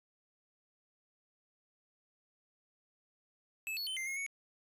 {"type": "tone with pitch steps", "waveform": "square", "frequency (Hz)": [2609, 4393, 3066, 2092, 2157, 2222], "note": ["E7", "C#8", "G7", "C7", "C#7", "C#7"], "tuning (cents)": [-18, -16, -39, -1, -48, 4], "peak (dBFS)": -37, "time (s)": [3.67, 4.264], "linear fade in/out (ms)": 0, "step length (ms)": 99, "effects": ["resampled to 32000 Hz", "12-bit"]}